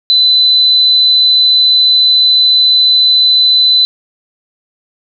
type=tone; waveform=sine; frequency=4013 Hz; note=B7; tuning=27 cents sharp; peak=-5 dBFS; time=0.1-3.85 s; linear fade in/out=0 ms; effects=none